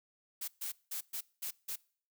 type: noise bursts at uneven times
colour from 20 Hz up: blue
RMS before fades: -39 dBFS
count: 6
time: 0.41-0.48 / 0.61-0.72 / 0.91-1.01 / 1.13-1.21 / 1.42-1.51 / 1.68-1.76 s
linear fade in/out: 10 ms
effects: noise-tail reverb RT60 0.5 s tail -24 dB re dry